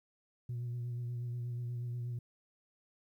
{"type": "tone with vibrato", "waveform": "sine", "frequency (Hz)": 120.9, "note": "B2", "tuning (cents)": -36, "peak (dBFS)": -34, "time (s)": [0.49, 2.19], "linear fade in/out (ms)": 5, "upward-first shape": "sine", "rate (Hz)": 8.3, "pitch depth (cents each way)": 25, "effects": ["tanh soft clip ceiling -34 dBFS", "12-bit"]}